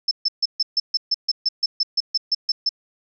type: tone bursts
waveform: sine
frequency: 5274 Hz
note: E8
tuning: in tune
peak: -16 dBFS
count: 16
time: 0.08-2.692 s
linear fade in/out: 5 ms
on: 32 ms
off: 140 ms
effects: none